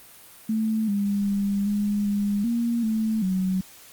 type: tone with pitch steps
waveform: sine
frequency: 219.8 / 201.8 / 200.4 / 205.7 / 203.7 / 234.5 / 219.7 / 187.3 Hz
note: A3 / G#3 / G3 / G#3 / G#3 / A#3 / A3 / F#3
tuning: -2 / -49 / +38 / -16 / -33 / +11 / -2 / +21 cents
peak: -21 dBFS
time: 0.49-3.61 s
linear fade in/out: 5 ms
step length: 390 ms
effects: white hiss -48 dBFS RMS until 3.92 s + Opus 32 kbps